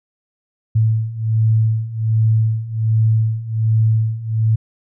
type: beating tone pair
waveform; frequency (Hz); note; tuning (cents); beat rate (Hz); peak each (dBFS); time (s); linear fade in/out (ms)
sine; 110 / 111.3; A2 / A2; 0 / +20; 1.3; -18 / -15; 0.75-4.56; 10
effects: none